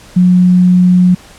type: tone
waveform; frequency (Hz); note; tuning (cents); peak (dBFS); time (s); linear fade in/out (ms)
sine; 180.6; F#3; -42; -4; 0.16-1.15; 10
effects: pink hiss -38 dBFS RMS until 1.38 s + low-pass 10000 Hz 12 dB/octave